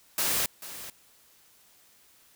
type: noise with echo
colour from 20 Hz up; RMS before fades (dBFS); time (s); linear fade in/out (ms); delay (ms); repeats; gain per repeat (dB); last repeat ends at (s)
white; -27; 0.18-0.46; 2; 440; 1; -14; 0.9
effects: white hiss -60 dBFS RMS until 2.35 s